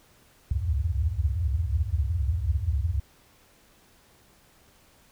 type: tone cluster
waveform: sine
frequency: 66.3 / 70.3 / 80.9 / 86.4 / 103.9 Hz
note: C2 / C#2 / E2 / F2 / G#2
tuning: +23 / +25 / -32 / -18 / +1 cents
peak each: -28 / -31 / -30 / -29 / -33 dBFS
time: 0.51-3 s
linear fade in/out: 5 ms
effects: pink hiss -59 dBFS RMS until 5.11 s